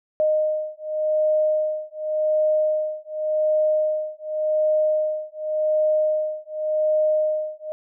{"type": "beating tone pair", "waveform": "sine", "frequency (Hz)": [616, 616.88], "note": ["D#5", "D#5"], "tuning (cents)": [-17, -15], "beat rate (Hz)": 0.88, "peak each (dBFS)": -22, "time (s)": [0.2, 7.72], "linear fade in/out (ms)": 0, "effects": []}